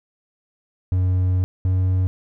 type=tone pair in turn; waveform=triangle; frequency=91.9 / 92.75 Hz; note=F#2 / F#2; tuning=-11 / +5 cents; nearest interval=unison; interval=16 cents; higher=second; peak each=-14 dBFS; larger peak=neither; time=0.92-1.44 / 1.65-2.07 s; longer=first; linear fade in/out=0 ms; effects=none